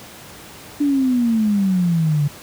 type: exponential sweep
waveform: sine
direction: down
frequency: 294.5 to 142.1 Hz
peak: -14 dBFS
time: 0.8-2.28 s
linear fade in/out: 10 ms
effects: pink hiss -39 dBFS RMS until 2.42 s + high-pass 80 Hz 12 dB/octave